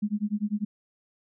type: tone with tremolo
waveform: sine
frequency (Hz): 208.7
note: G#3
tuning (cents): +9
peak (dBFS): -22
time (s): 0.02-0.65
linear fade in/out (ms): 10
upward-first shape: sine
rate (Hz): 10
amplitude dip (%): 100
effects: none